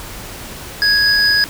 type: tone pair together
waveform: triangle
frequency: 1661.2 / 4978 Hz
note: G#6 / D#8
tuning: 0 / 0 cents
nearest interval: octave + perfect fifth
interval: 1900 cents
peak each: -12 dBFS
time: 0.82-1.44 s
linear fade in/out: 0 ms
effects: pink hiss -31 dBFS RMS until 1.49 s